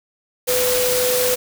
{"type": "tone in noise", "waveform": "sine", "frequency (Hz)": 499.7, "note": "B4", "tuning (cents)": 20, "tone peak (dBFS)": -18, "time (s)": [0.47, 1.36], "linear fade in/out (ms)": 20, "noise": "white", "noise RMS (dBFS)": -21, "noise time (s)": [0.47, 1.36], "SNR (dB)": 0, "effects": []}